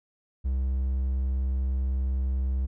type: tone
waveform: triangle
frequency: 65.41 Hz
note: C2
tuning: in tune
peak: -22 dBFS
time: 0.44-2.67 s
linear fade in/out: 20 ms
effects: none